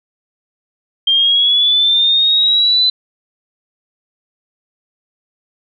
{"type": "linear sweep", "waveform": "sine", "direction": "up", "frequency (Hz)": [3175, 4030], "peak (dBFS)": -9, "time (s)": [1.07, 2.9], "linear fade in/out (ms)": 5, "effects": []}